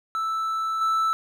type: tone with level steps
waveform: triangle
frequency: 1318.5 Hz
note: E6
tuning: in tune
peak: -22 / -18 dBFS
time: 0.15-1.13 s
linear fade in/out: 0 ms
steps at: 0.81 s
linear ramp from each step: 5 ms
effects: none